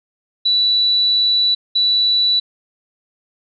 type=tone bursts at uneven times; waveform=sine; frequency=3951 Hz; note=B7; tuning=in tune; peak=-12 dBFS; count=2; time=0.45-1.55 / 1.75-2.4 s; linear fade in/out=10 ms; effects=none